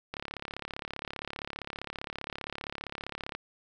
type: click train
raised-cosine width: 0.3 ms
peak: -20 dBFS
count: 114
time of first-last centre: 0.14-3.35 s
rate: 35.2 Hz
effects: none